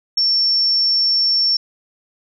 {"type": "tone", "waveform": "sine", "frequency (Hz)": 5440, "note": "F8", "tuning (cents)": -46, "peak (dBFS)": -13, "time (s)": [0.17, 1.57], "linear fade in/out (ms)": 5, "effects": []}